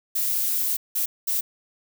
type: noise bursts at uneven times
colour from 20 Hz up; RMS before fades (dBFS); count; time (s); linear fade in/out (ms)
violet; -24; 3; 0.15-0.77 / 0.95-1.06 / 1.27-1.41; 10
effects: none